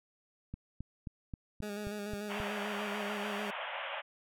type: click train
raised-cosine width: 5 ms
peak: -28 dBFS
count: 8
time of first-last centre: 0.54-2.402 s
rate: 3.76 Hz
type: tone with vibrato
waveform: 20% pulse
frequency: 206.5 Hz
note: G#3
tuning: 10 cents flat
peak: -33 dBFS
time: 1.62-3.51 s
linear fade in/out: 10 ms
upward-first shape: square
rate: 6.8 Hz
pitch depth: 28 cents each way
type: band-pass noise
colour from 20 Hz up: pink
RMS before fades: -40 dBFS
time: 2.29-4.02 s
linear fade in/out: 20 ms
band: 540 to 3300 Hz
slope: 96 dB/octave
effects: none